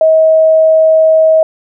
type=tone; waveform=sine; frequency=637 Hz; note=D#5; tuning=41 cents sharp; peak=-4 dBFS; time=0.01-1.43 s; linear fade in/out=2 ms; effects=none